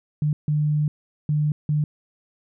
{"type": "tone bursts at uneven times", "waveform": "sine", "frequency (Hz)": 150, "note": "D3", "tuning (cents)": 37, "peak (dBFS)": -18, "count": 4, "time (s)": [[0.22, 0.33], [0.48, 0.88], [1.29, 1.52], [1.69, 1.84]], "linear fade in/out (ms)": 2, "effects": []}